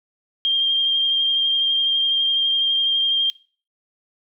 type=tone with vibrato; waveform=sine; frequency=3198 Hz; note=G7; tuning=34 cents sharp; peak=-16 dBFS; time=0.45-3.3 s; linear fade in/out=0 ms; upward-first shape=sine; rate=12 Hz; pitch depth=16 cents each way; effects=noise-tail reverb RT60 0.4 s tail -22 dB re dry